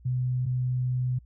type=tone pair in turn; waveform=sine; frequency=126.2 / 126.2 Hz; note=B2 / B2; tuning=+38 / +38 cents; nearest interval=unison; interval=0 cents; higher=neither; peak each=-24 dBFS; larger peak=neither; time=0.05-0.46 / 0.46-1.19 s; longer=second; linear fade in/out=10 ms; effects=added 60 Hz sine -50 dBFS peak until 1.25 s